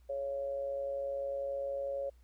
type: tone with amplitude modulation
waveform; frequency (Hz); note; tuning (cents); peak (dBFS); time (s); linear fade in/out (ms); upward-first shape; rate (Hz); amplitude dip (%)
sine; 554.4; C#5; 0; -31; 0.09-2.1; 10; sine; 131; 55
effects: added 60 Hz sine -58 dBFS peak until 2.23 s + pink hiss -74 dBFS RMS until 2.23 s